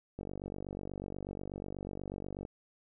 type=click train; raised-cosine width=2 ms; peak=-27 dBFS; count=110; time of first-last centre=0.19-2.451 s; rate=48.2 Hz; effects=none